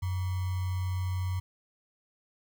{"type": "tone with sample-and-hold", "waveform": "sine", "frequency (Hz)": 92, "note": "F#2", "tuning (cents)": -9, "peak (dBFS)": -28, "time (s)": [0.02, 1.4], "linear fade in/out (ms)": 10, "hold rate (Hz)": 1050, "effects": []}